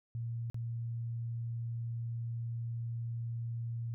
sine tone with dropouts, 116.54 Hz, A#2, in tune, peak -35 dBFS, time 0.15-3.94 s, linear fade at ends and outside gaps 0 ms, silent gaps 0.5-0.544 s, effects none

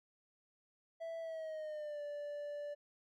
triangle tone with pitch glide, 659.3 to 584 Hz, E5 to D5, 0 to -10 cents, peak -39 dBFS, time 1-2.75 s, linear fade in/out 20 ms, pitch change -210 cents, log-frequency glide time 1.2-2.02 s, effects none

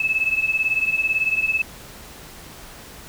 sine beating tone pair, 2600 / 2618 Hz, E7 / E7, -24 / -13 cents, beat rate 18 Hz, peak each -20 / -23 dBFS, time 0-1.62 s, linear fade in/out 5 ms, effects pink hiss -41 dBFS RMS until 3.08 s

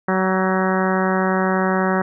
harmonic tone with a mistuned harmonic, 188.2 Hz, F#3, 30 cents sharp, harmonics 1 / 2 / 3 / 4 / 5 / 6 / 7 / 8 / 9 / 10, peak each -20 / -23 / -25 / -26 / -27 / -28 / -28 / -29 / -30 / -30 dBFS, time 0.08-2.02 s, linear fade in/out 5 ms, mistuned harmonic 9, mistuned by -33 cents, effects none

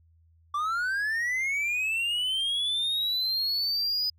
triangle linear sweep, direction up, 1149 to 5000 Hz, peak -24 dBFS, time 0.54-4.1 s, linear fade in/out 5 ms, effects added 82 Hz sine -58 dBFS peak until 4.18 s

